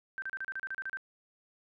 sine tone bursts, 1561 Hz, G6, 8 cents flat, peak -34 dBFS, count 11, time 0.18-0.971 s, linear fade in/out 0 ms, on 41 ms, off 34 ms, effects none

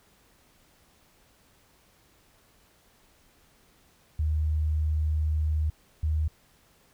sine tone pair in turn, 77.1 / 77.52 Hz, D#2 / D#2, -15 / -6 cents, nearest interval unison, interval 9 cents, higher second, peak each -23 dBFS, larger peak neither, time 4.19-5.7 / 6.03-6.28 s, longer first, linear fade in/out 5 ms, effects pink hiss -62 dBFS RMS until 6.93 s

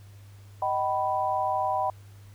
sine chord, Eb augmented, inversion none, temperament equal with one note detuned, 622.3 / 766.5 / 987.8 Hz, Eb5 / G5 / B5, 0 / -39 / 0 cents, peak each -31 / -27 / -28 dBFS, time 0.62-1.9 s, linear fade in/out 2 ms, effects added 100 Hz sine -46 dBFS peak until 2.34 s + pink hiss -59 dBFS RMS until 2.34 s

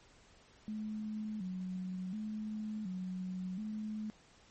sine tone with vibrato, 199 Hz, G3, 26 cents sharp, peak -37 dBFS, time 0.68-4.1 s, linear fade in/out 0 ms, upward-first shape square, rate 0.69 Hz, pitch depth 130 cents each way, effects pink hiss -63 dBFS RMS until 4.5 s + MP3 32 kbps

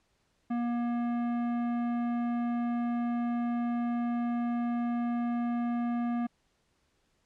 sine tone with tanh clipping, 238.3 Hz, A#3, 38 cents sharp, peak -30 dBFS, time 0.5-6.27 s, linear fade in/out 10 ms, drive 14 dB, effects pink hiss -73 dBFS RMS until 7.25 s + low-pass 8000 Hz 12 dB/octave

